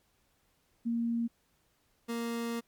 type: tone pair in turn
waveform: sine / 30% pulse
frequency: 233.1 / 233.1 Hz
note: A#3 / A#3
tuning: 0 / 0 cents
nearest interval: unison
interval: 0 cents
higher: neither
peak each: -28 / -30 dBFS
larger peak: first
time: 0.85-1.28 / 2.08-2.61 s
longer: second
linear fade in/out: 20 ms
effects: pink hiss -72 dBFS RMS until 2.67 s + MP3 96 kbps